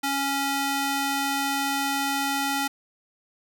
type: tone with high-pass filter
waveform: square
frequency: 277.2 Hz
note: C#4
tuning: in tune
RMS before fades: -26 dBFS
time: 0.03-2.68 s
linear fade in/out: 10 ms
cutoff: 580 Hz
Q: 0.61
effects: none